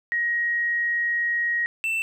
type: tone pair in turn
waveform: sine / triangle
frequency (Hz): 1888 / 2670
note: A#6 / E7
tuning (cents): +22 / +22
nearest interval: tritone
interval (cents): 600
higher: second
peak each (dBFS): -21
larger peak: neither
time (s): 0.12-1.66 / 1.84-2.02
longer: first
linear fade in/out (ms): 0
effects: none